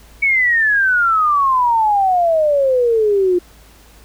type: exponential sweep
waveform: sine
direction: down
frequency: 2256 to 349.2 Hz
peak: -11 dBFS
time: 0.22-3.39 s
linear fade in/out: 10 ms
effects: added 54 Hz sine -44 dBFS peak until 4.04 s + pink hiss -47 dBFS RMS until 4.04 s